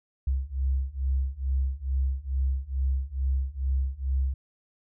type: beating tone pair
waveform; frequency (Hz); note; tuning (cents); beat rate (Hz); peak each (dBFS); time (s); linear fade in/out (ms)
sine; 65.41 / 67.71; C2 / C#2; 0 / -40; 2.3; -28 / -27; 0.27-4.34; 5
effects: none